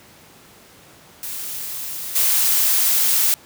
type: noise with level steps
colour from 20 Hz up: blue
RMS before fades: -29 / -17 dBFS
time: 1.23-3.34 s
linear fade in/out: 0 ms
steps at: 2.15 s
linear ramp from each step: 10 ms
effects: pink hiss -47 dBFS RMS until 3.45 s + high-pass 100 Hz 12 dB/octave